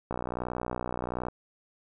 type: click train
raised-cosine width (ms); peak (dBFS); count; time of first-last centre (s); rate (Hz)
1; -18; 73; 0.11-1.285; 61.3
effects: none